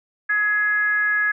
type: tone with frequency modulation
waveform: sine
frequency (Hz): 1678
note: G#6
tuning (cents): +17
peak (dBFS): -17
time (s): 0.29-1.32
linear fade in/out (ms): 10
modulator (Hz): 409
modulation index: 0.44
effects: none